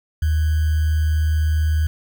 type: tone with sample-and-hold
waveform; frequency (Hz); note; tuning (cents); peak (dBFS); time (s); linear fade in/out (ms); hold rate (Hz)
sine; 77.78; D#2; 0; -15; 0.22-1.87; 5; 1575
effects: none